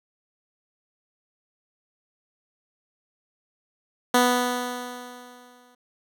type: tone with exponential decay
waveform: 10% pulse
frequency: 246.9 Hz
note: B3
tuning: in tune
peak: -7 dBFS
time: 4.14-5.75 s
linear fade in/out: 5 ms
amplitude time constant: 350 ms
effects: none